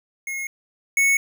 square tone pair in turn, 2161 / 2209 Hz, C#7 / C#7, -45 / -7 cents, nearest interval unison, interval 38 cents, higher second, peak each -27 / -16 dBFS, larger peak second, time 0.27-0.47 / 0.97-1.17 s, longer neither, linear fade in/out 2 ms, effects none

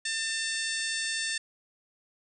harmonic tone with a mistuned harmonic, 896 Hz, A5, 31 cents sharp, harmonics 2 / 3 / 4 / 5 / 6 / 7 / 8 / 9 / 10, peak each -33 / -39 / -37 / -38 / -39 / -43 / -42 / -41 / -40 dBFS, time 0.05-1.38 s, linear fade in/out 5 ms, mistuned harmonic 10, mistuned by -47 cents, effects none

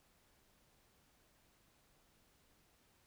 silence, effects pink hiss -72 dBFS RMS until 3.06 s

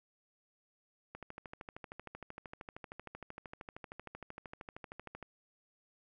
click train, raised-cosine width 0.5 ms, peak -30 dBFS, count 54, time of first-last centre 1.15-5.227 s, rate 13 Hz, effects none

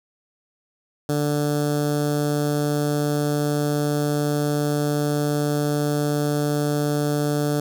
15% pulse tone with notch filter, 147.1 Hz, D3, 3 cents sharp, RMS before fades -22 dBFS, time 1.09-7.6 s, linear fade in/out 2 ms, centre 2300 Hz, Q 0.71, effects none

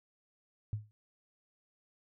sine tone with exponential decay, 106.3 Hz, G#2, 41 cents sharp, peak -29 dBFS, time 0.73-0.91 s, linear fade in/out 0 ms, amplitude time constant 39 ms, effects none

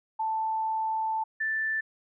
sine tone pair in turn, 882 / 1764 Hz, A5 / A6, +4 / +4 cents, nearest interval octave, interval 1200 cents, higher second, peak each -26 dBFS, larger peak neither, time 0.19-1.24 / 1.4-1.81 s, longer first, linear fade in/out 10 ms, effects none

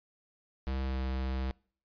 square tone with pitch glide, 66.1 to 65.3 Hz, C2 to C2, +18 to -3 cents, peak -32 dBFS, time 0.67-1.51 s, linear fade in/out 0 ms, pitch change -21 cents, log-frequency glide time 0.83-1 s, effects noise-tail reverb RT60 0.5 s tail -26 dB re dry + resampled to 11025 Hz

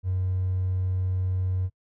triangle tone with hard clipping, 92.7 Hz, F#2, 4 cents sharp, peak -24 dBFS, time 0.03-1.7 s, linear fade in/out 50 ms, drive 4 dB, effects noise-tail reverb RT60 0.1 s tail -22 dB re dry

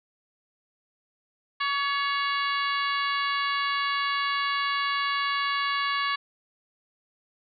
harmonic tone with a mistuned harmonic, 565 Hz, C#5, 33 cents sharp, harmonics 2 / 3 / 4 / 5 / 6 / 7 / 8, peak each -27 / -31 / -33 / -35 / -37 / -38 / -39 dBFS, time 1.6-6.16 s, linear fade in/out 10 ms, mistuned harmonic 4, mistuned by -39 cents, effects none

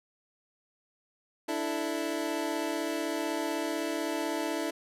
25% pulse chord, D suspended second, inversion none, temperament equal, 293.7 / 329.6 / 440 Hz, D4 / E4 / A4, 0 / 0 / 0 cents, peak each -31 / -29 / -34 dBFS, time 1.48-4.71 s, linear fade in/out 10 ms, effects resampled to 32000 Hz

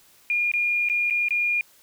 sine tone with dropouts, 2422 Hz, D#7, 47 cents flat, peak -20 dBFS, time 0.3-1.61 s, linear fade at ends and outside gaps 1 ms, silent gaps 0.516-0.537 / 0.888-0.898 / 1.1-1.107 / 1.285-1.307 s, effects white hiss -56 dBFS RMS until 1.82 s

